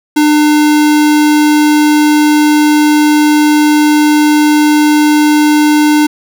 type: tone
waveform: square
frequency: 300 Hz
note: D4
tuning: 37 cents sharp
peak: -6 dBFS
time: 0.16-6.07 s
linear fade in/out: 10 ms
effects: none